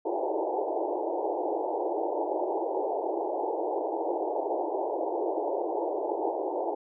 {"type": "band-pass noise", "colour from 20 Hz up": "pink", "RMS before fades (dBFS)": -30, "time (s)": [0.05, 6.75], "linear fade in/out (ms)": 10, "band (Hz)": [320, 910], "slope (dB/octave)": 96, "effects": []}